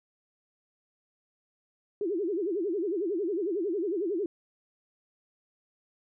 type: tone with vibrato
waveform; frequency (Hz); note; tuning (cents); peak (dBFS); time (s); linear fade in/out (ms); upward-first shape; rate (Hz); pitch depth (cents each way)
sine; 371.3; F#4; +6; -27; 2.01-4.26; 2; sine; 11; 240
effects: none